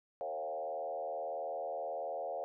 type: tone with frequency modulation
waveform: sine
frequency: 622.3 Hz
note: D#5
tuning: in tune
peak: -36 dBFS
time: 0.21-2.44 s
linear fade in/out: 0 ms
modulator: 78.5 Hz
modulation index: 1.8
effects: none